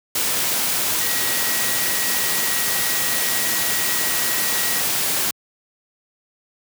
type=tone in noise; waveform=sine; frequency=1910 Hz; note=A#6; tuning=42 cents sharp; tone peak=-29 dBFS; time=1.01-4.81 s; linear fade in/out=5 ms; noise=white; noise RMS=-21 dBFS; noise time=0.15-5.31 s; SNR=-11 dB; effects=high-pass 100 Hz 12 dB/octave